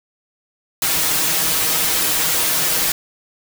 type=noise with comb filter; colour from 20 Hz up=white; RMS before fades=-18 dBFS; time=0.82-2.92 s; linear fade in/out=2 ms; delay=6.3 ms; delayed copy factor=+0.75; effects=none